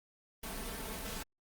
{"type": "noise with comb filter", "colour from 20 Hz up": "pink", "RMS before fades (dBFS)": -41, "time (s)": [0.43, 1.23], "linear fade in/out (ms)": 5, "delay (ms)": 4.5, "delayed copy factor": 0.65, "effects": ["Opus 32 kbps"]}